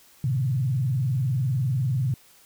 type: tone with vibrato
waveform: sine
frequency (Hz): 128.6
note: C3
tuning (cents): -30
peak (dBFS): -21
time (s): 0.24-2.14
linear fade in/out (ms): 2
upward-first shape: sine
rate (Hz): 20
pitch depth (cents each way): 270
effects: white hiss -55 dBFS RMS until 2.45 s